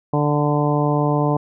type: harmonic tone with a mistuned harmonic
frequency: 147.4 Hz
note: D3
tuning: 7 cents sharp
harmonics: 1 / 2 / 3 / 4 / 5 / 6 / 7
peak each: -19 / -22 / -24 / -25 / -26 / -27 / -27 dBFS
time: 0.13-1.37 s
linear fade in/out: 5 ms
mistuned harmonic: 7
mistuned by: -16 cents
effects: none